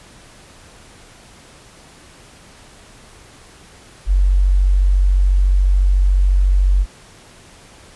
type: tone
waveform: sine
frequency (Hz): 47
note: F#1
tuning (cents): +28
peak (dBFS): -10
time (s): 4.06-6.86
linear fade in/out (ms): 50
effects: pink hiss -44 dBFS RMS until 7.95 s + resampled to 24000 Hz